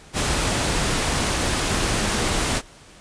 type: noise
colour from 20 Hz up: pink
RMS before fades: -22 dBFS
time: 0.13-2.62 s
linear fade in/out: 50 ms
effects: pink hiss -47 dBFS RMS until 3 s + resampled to 22050 Hz